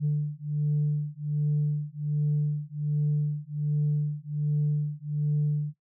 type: beating tone pair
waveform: sine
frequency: 147.8 / 149.1 Hz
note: D3 / D3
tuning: +11 / +27 cents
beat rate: 1.3 Hz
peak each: -26 / -26 dBFS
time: 0-5.74 s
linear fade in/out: 50 ms
effects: noise-tail reverb RT60 0.1 s tail -17 dB re dry + tanh soft clip ceiling -19 dBFS

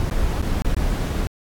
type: noise with dropouts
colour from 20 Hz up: brown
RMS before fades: -21 dBFS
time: 0-1.27 s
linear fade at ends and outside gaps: 0 ms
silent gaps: 0.1-0.11 / 0.416-0.426 / 0.62-0.648 / 0.746-0.768 s
effects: AAC 64 kbps

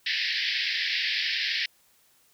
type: band-pass noise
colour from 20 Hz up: pink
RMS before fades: -28 dBFS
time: 0.06-1.66 s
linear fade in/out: 5 ms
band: 1700 to 5200 Hz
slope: 96 dB/octave
effects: white hiss -63 dBFS RMS until 2.33 s

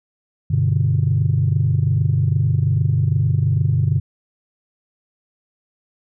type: chord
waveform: sine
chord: G major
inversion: none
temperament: equal with one note detuned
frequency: 98 / 124.33 / 146.83 Hz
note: G2 / B2 / D3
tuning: 0 / +12 / 0 cents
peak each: -18 dBFS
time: 0.5-4 s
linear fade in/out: 10 ms
effects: tanh soft clip ceiling -7 dBFS

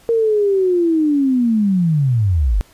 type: linear sweep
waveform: sine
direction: down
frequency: 466.2 to 41.88 Hz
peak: -12 dBFS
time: 0.09-2.61 s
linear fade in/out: 0 ms
effects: pink hiss -50 dBFS RMS until 2.73 s + resampled to 32000 Hz

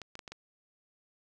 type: clicks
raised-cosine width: 0.2 ms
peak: -26 dBFS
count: 5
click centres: 0.017 / 0.154 / 0.192 / 0.278 / 0.32 s
effects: none

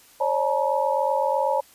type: tone cluster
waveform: sine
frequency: 541 / 589 / 866 / 949 Hz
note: C#5 / D5 / A5 / A#5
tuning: -42 / +5 / -28 / +31 cents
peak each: -24 / -27 / -25 / -26 dBFS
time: 0.2-1.61 s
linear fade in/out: 10 ms
effects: white hiss -53 dBFS RMS until 1.74 s + resampled to 32000 Hz

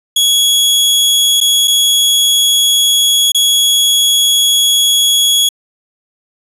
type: tone with dropouts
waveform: sawtooth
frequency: 3347 Hz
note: G#7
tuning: 13 cents sharp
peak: -5 dBFS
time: 0.16-5.49 s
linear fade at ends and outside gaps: 5 ms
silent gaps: 1.404-1.411 / 1.675-1.678 / 3.32-3.346 s
effects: resampled to 32000 Hz

